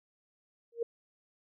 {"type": "tone with exponential growth", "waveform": "sine", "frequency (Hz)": 466.2, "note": "A#4", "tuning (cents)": 0, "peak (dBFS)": -25, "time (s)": [0.72, 0.83], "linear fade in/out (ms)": 5, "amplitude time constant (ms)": 22, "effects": []}